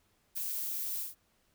violet noise with ADSR envelope, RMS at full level -34 dBFS, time 0.35-1.15 s, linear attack 24 ms, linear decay 8 ms, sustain -2 dB, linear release 150 ms, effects pink hiss -72 dBFS RMS until 1.54 s

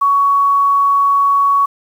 sine tone, 1120 Hz, C#6, 18 cents sharp, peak -9 dBFS, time 0.01-1.66 s, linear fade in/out 10 ms, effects 7-bit

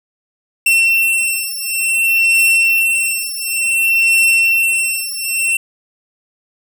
45% pulse beating tone pair, 2703 / 2703.56 Hz, E7 / E7, +43 / +43 cents, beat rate 0.56 Hz, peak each -15 dBFS, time 0.66-5.57 s, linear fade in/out 5 ms, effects none

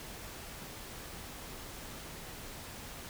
silence, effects pink hiss -46 dBFS RMS until 3.09 s

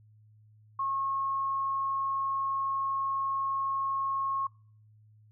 sine tone, 1087 Hz, C#6, 34 cents flat, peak -28 dBFS, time 0.79-4.47 s, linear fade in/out 5 ms, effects noise-tail reverb RT60 0.5 s tail -25 dB re dry + added 107 Hz sine -56 dBFS peak until 5.31 s

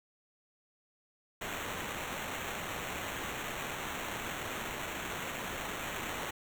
violet noise with sample-and-hold, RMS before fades -39 dBFS, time 1.41-6.31 s, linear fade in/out 5 ms, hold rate 4900 Hz, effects none

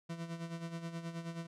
40% pulse tone with tremolo, 167.2 Hz, E3, 25 cents sharp, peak -37 dBFS, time 0.09-1.47 s, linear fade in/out 10 ms, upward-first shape sine, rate 9.4 Hz, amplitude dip 65%, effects low-pass 8000 Hz 12 dB/octave

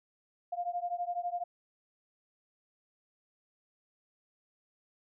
sine beating tone pair, 698.5 / 710.5 Hz, F5 / F5, 0 / +30 cents, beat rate 12 Hz, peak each -35 / -36 dBFS, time 0.52-1.44 s, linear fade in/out 10 ms, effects none

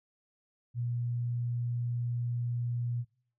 sine tone, 120.2 Hz, B2, 46 cents flat, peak -30 dBFS, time 0.74-3.05 s, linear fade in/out 50 ms, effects noise-tail reverb RT60 0.5 s tail -22 dB re dry

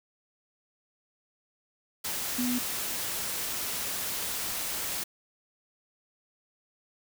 sine tone in noise, 246.9 Hz, B3, in tune, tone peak -27 dBFS, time 2.38-2.59 s, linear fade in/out 10 ms, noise white, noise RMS -33 dBFS, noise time 2.04-5.04 s, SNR +3 dB, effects none

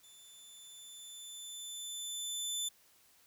20% pulse tone with level ramp, 3520 Hz, A7, in tune, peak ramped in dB -51 to -28 dBFS, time 0.03-2.69 s, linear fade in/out 10 ms, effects white hiss -66 dBFS RMS until 3.26 s

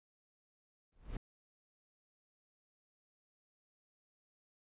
brown noise with exponential growth, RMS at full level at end -36 dBFS, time 0.92-1.17 s, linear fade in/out 5 ms, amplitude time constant 54 ms, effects resampled to 8000 Hz

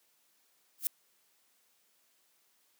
violet noise with exponential growth, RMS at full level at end -25 dBFS, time 0.78-0.87 s, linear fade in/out 2 ms, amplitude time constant 18 ms, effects white hiss -71 dBFS RMS until 2.79 s + high-pass 200 Hz 12 dB/octave

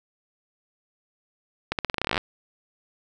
accelerating click train, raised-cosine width 0.3 ms, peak -8 dBFS, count 16, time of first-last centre 1.72-2.178 s, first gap 68 ms, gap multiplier 0.87, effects none

